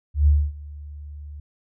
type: tone with ADSR envelope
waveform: sine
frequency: 73.42 Hz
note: D2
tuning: in tune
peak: -11 dBFS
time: 0.14-1.4 s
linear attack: 130 ms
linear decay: 250 ms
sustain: -23 dB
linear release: 4 ms
effects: none